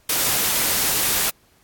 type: noise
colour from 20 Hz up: white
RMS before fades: -20 dBFS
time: 0.09-1.3 s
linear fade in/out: 5 ms
effects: pink hiss -58 dBFS RMS until 1.63 s + AAC 64 kbps